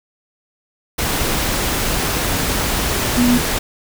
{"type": "tone in noise", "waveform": "sine", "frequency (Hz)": 244.2, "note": "B3", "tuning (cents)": -19, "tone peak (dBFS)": -11, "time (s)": [3.17, 3.38], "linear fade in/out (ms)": 10, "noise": "pink", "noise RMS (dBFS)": -19, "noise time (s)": [0.98, 3.59], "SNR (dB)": 5, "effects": []}